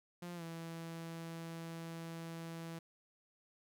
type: tone with pitch glide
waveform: sawtooth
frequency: 174.9 to 165.47 Hz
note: F3 to E3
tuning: +3 to +7 cents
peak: -40 dBFS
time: 0.22-2.79 s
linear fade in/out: 5 ms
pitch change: -96 cents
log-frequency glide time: 0.35-0.43 s
effects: none